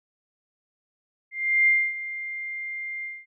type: tone with ADSR envelope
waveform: sine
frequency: 2100 Hz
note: C7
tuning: 6 cents sharp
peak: -15 dBFS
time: 1.31-3.26 s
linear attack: 360 ms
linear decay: 260 ms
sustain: -15 dB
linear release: 220 ms
effects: none